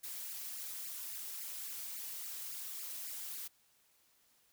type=noise with flanger; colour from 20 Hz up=blue; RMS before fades=-44 dBFS; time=0.03-3.48 s; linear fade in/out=10 ms; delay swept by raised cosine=0.41 to 4.81 ms; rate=3.6 Hz; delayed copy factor=+0.9; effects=white hiss -71 dBFS RMS until 4.52 s